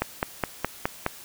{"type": "click train", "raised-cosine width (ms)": 0.5, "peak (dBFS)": -8, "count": 6, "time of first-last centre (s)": [0.02, 1.064], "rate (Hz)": 4.79, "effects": ["white hiss -45 dBFS RMS until 1.24 s"]}